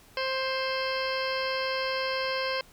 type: harmonic tone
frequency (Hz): 526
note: C5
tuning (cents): +9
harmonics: 1 / 2 / 3 / 4 / 5 / 6 / 8 / 9 / 10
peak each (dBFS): -31 / -34 / -36 / -37 / -38 / -39 / -40 / -41 / -41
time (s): 0.17-2.61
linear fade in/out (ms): 2
effects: pink hiss -56 dBFS RMS until 2.72 s